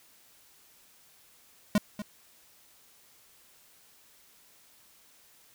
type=tone with echo; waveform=square; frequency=207.7 Hz; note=G#3; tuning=in tune; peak=-21 dBFS; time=1.75-1.78 s; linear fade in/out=2 ms; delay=240 ms; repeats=1; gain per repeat=-13 dB; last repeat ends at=2.02 s; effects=white hiss -60 dBFS RMS until 5.54 s